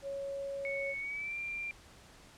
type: tone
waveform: sine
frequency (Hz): 554.4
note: C#5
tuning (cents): 0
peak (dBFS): -36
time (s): 0.02-0.95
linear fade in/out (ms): 50
type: tone with pitch glide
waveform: sine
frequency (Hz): 2217 to 2376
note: C#7 to D7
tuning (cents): 0 to +20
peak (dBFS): -36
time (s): 0.65-1.71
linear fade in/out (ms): 0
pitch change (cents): +120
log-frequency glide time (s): 0.99-1.37
effects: pink hiss -57 dBFS RMS until 2.37 s + low-pass 9000 Hz 12 dB/octave